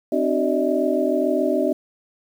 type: tone cluster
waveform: sine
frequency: 261.2 / 303 / 376.8 / 592 / 639 Hz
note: C4 / D#4 / F#4 / D5 / D#5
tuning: -3 / -46 / +32 / +14 / +46 cents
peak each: -24 dBFS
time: 0.12-1.73 s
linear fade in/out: 5 ms
effects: 8-bit